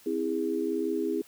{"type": "chord", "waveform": "sine", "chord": "C augmented", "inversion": "none", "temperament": "just", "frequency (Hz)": [261.6, 327, 408.8], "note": ["C4", "E4", "G#4"], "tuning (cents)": [0, -14, -27], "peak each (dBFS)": [-33, -30, -30], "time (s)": [0.06, 1.22], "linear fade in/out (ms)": 5, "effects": ["white hiss -56 dBFS RMS until 1.27 s", "high-pass 80 Hz 12 dB/octave"]}